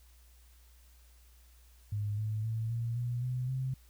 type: tone with pitch steps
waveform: sine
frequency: 103.83 / 107.93 / 112.19 / 116.61 / 121.21 / 126 / 130.97 Hz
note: G#2 / A2 / A2 / A#2 / B2 / B2 / C3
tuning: 0 / -33 / +34 / +1 / -32 / +35 / +2 cents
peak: -31 dBFS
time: 1.92-3.74 s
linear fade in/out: 5 ms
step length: 260 ms
effects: added 60 Hz sine -57 dBFS peak until 3.89 s + white hiss -66 dBFS RMS until 3.89 s